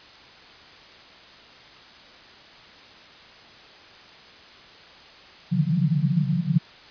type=band-pass noise; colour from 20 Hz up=white; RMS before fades=-22 dBFS; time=5.51-6.59 s; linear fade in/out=20 ms; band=140 to 180 Hz; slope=96 dB/octave; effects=white hiss -47 dBFS RMS until 6.9 s + resampled to 11025 Hz